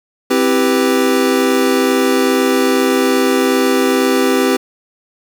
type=chord; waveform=square; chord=C major seventh; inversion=none; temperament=equal; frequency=261.6 / 329.6 / 392 / 493.9 Hz; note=C4 / E4 / G4 / B4; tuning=0 / 0 / 0 / 0 cents; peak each=-16 / -21 / -16 / -19 dBFS; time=0.3-4.57 s; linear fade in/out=10 ms; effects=7-bit